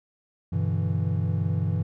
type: chord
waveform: triangle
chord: E minor seventh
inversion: first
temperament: equal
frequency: 98 / 123.47 / 146.83 / 164.81 Hz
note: G2 / B2 / D3 / E3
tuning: 0 / 0 / 0 / 0 cents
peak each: -24 / -28 / -30 / -26 dBFS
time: 0.52-1.83 s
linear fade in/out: 10 ms
effects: none